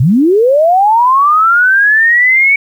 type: linear sweep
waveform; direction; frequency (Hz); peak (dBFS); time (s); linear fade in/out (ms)
sine; up; 109.2 to 2253; -5; 0-2.56; 5
effects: 7-bit